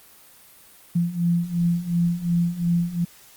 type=beating tone pair; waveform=sine; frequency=170.2 / 173 Hz; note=F3 / F3; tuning=-44 / -16 cents; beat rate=2.8 Hz; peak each=-24 / -21 dBFS; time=0.95-3.05 s; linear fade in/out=10 ms; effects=white hiss -50 dBFS RMS until 3.36 s + Opus 32 kbps